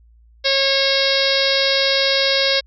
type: harmonic tone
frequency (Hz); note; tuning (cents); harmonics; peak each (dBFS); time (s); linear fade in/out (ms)
545; C#5; -29; 1 / 2 / 3 / 4 / 5 / 6 / 7 / 8 / 9 / 10; -20 / -32 / -25 / -24 / -28 / -25 / -21 / -24 / -23 / -27; 0.44-2.61; 20
effects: added 57 Hz sine -47 dBFS peak until 2.66 s